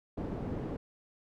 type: low-pass noise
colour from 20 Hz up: white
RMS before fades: -37 dBFS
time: 0.17-0.77 s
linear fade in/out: 10 ms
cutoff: 330 Hz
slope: 12 dB/octave
effects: none